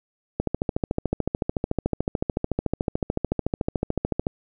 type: click train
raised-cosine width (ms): 2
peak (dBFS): -9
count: 54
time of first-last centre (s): 0.4-4.269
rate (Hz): 13.7
effects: none